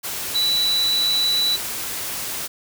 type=tone in noise; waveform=sine; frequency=3951 Hz; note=B7; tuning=in tune; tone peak=-17 dBFS; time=0.34-1.57 s; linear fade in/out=20 ms; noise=white; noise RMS=-28 dBFS; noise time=0.03-2.48 s; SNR=+8 dB; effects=none